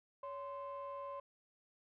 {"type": "ring-modulated tone", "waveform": "triangle", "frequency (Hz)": 239.6, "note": "A#3", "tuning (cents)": 48, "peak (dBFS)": -36, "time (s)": [0.23, 1.2], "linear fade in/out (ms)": 5, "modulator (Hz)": 801, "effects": ["tanh soft clip ceiling -38 dBFS"]}